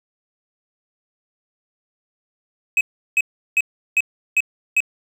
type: tone bursts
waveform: triangle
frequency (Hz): 2546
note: D#7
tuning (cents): +39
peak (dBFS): -11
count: 6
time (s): 2.77-4.804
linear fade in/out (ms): 2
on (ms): 39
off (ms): 360
effects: 8-bit